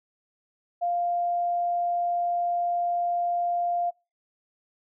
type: tone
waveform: sine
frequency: 698.5 Hz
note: F5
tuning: in tune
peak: -23 dBFS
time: 0.81-3.91 s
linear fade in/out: 20 ms
effects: noise-tail reverb RT60 0.3 s tail -26 dB re dry